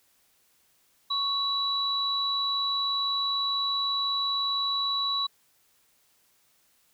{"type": "tone pair together", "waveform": "sine", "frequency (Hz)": [1108.7, 3926], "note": ["C#6", "B7"], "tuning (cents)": [0, -11], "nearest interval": "octave + minor seventh", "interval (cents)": 2189, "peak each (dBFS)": [-31, -26], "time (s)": [1.1, 5.27], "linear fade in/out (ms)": 10, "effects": ["white hiss -66 dBFS RMS until 6.93 s"]}